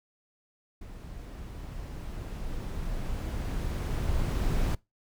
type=noise with level ramp; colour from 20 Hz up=brown; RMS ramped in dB=-43 to -26 dBFS; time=0.81-4.75 s; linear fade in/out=5 ms; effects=noise-tail reverb RT60 0.2 s tail -22 dB re dry